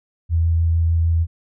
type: tone with vibrato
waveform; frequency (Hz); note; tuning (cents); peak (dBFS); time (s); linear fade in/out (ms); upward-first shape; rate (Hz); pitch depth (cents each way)
sine; 82.9; E2; +10; -14; 0.29-1.27; 50; sine; 6.6; 11
effects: none